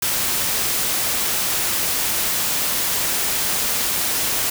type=noise; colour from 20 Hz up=white; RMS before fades=-21 dBFS; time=0.02-4.5 s; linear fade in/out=5 ms; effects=none